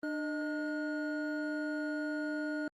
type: tone cluster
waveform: triangle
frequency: 299.8 / 618 / 1442 Hz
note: D4 / D#5 / F#6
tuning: +36 / -12 / -45 cents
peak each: -33 / -39 / -39 dBFS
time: 0.03-2.68 s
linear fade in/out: 2 ms
effects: Opus 24 kbps